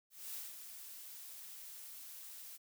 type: noise with ADSR envelope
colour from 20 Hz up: blue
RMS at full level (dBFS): -44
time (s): 0.1-2.58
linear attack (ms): 240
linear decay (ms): 190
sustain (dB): -7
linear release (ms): 25
effects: none